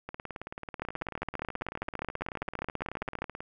two click trains, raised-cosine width 0.5 ms, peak -23 / -17 dBFS, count 62 / 37, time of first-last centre 0.09-3.405 / 0.82-3.22 s, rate 18.4 / 15 Hz, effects none

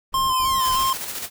brown noise bursts, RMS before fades -36 dBFS, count 3, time 0.12-0.878 s, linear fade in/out 20 ms, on 220 ms, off 49 ms
square tone with vibrato, 1046.5 Hz, C6, in tune, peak -19 dBFS, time 0.14-0.93 s, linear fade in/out 2 ms, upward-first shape square, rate 3.2 Hz, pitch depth 21 cents each way
5% pulse linear sweep, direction down, 2689 to 910 Hz, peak -22 dBFS, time 0.32-0.92 s, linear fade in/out 50 ms
white noise with tremolo, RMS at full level -29 dBFS, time 0.58-1.3 s, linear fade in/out 50 ms, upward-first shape square, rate 14 Hz, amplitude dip 40%
effects none

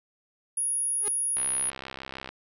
sine tone, 10420 Hz, E9, 21 cents flat, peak -25 dBFS, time 0.57-1.7 s, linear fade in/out 5 ms
sawtooth tone with exponential growth, 415.3 Hz, G#4, in tune, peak -26 dBFS, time 0.98-1.08 s, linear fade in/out 0 ms, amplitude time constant 20 ms
click train, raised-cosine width 0.3 ms, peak -21 dBFS, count 62, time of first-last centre 1.37-2.29 s, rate 66.3 Hz
effects none

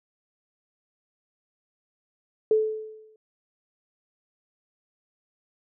sine tone with exponential decay, 434.7 Hz, A4, 21 cents flat, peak -15 dBFS, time 2.51-3.16 s, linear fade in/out 2 ms, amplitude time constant 140 ms, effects none

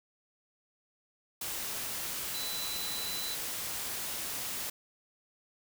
sine tone in noise, 3995 Hz, B7, 19 cents sharp, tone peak -38 dBFS, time 2.34-3.35 s, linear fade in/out 5 ms, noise white, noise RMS -37 dBFS, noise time 1.41-4.7 s, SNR -4 dB, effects none

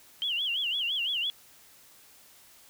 sine tone with vibrato, 3063 Hz, G7, 41 cents flat, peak -27 dBFS, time 0.22-1.3 s, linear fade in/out 0 ms, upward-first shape sine, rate 5.9 Hz, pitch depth 190 cents each way, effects white hiss -56 dBFS RMS until 2.69 s

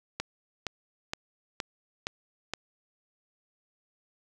click train, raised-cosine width 0.2 ms, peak -14 dBFS, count 6, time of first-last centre 0.2-2.536 s, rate 2.14 Hz, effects none

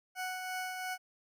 20% pulse tone with tremolo, 740 Hz, F#5, in tune, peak -30 dBFS, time 0.15-0.98 s, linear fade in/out 50 ms, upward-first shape triangle, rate 2.9 Hz, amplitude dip 40%, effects none

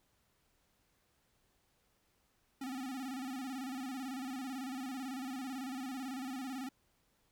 square tone with vibrato, 261.6 Hz, C4, in tune, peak -40 dBFS, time 2.61-6.69 s, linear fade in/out 5 ms, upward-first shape square, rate 18 Hz, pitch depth 76 cents each way, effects pink hiss -75 dBFS RMS until 7.31 s

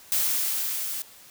blue noise with level ramp, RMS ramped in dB -23 to -32 dBFS, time 0.12-1.02 s, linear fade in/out 0 ms, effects white hiss -50 dBFS RMS until 1.3 s

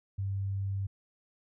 sine tone, 98 Hz, G2, in tune, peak -30 dBFS, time 0.18-0.87 s, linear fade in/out 10 ms, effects none

